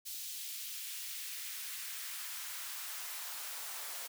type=noise with high-pass filter sweep; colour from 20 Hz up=white; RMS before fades=-43 dBFS; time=0.05-4.08 s; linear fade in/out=20 ms; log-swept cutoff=3700 to 630 Hz; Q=1.1; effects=none